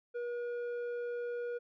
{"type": "tone with low-pass filter", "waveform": "square", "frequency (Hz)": 480.4, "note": "B4", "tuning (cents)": -48, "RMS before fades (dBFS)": -38, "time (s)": [0.14, 1.59], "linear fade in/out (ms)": 20, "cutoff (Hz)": 1100, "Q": 1.2, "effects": []}